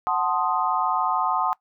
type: chord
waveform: sine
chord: F# diminished seventh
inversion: none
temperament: equal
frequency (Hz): 740 / 880 / 1046.5 / 1244.5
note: F#5 / A5 / C6 / Eb6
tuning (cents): 0 / 0 / 0 / 0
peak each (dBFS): -26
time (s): 0.07-1.53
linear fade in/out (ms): 0
effects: noise-tail reverb RT60 0.1 s tail -21 dB re dry